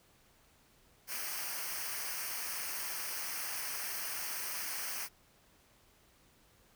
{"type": "noise with comb filter", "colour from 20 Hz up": "white", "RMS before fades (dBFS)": -39, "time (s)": [1.07, 5.09], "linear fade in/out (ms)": 50, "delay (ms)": 0.27, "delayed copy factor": -0.75, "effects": ["pink hiss -66 dBFS RMS until 6.75 s"]}